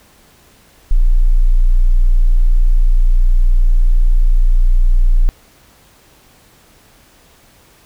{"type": "tone", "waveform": "sine", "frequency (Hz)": 29.66, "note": "A#0", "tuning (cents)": 31, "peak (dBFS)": -6, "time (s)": [0.91, 5.29], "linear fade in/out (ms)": 0, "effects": ["pink hiss -48 dBFS RMS until 7.85 s"]}